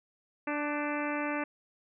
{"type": "harmonic tone with a mistuned harmonic", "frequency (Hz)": 293.7, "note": "D4", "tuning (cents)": 0, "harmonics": [1, 2, 3, 4, 5, 6, 7, 8, 9], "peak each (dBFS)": [-34, -37, -39, -40, -41, -42, -42, -43, -44], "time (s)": [0.47, 1.44], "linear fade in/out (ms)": 5, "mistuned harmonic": 5, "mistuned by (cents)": 36, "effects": []}